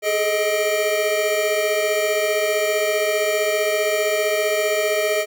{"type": "tone cluster", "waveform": "square", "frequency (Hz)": [415.5, 430.8, 627, 2354], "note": ["G#4", "A4", "D#5", "D7"], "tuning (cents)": [1, -37, 13, 3], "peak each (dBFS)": [-27, -26, -21, -28], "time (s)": [0.02, 5.26], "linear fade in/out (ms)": 50, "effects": []}